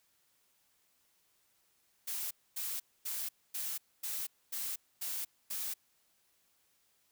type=noise bursts; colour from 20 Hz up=blue; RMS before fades=-38 dBFS; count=8; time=2.07-5.74 s; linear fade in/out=10 ms; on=240 ms; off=250 ms; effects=white hiss -73 dBFS RMS until 7.11 s